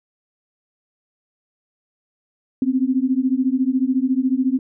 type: beating tone pair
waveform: sine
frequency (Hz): 253.3 / 267.3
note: B3 / C4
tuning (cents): +44 / +37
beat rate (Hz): 14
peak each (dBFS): -19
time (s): 2.62-4.59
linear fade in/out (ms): 2
effects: none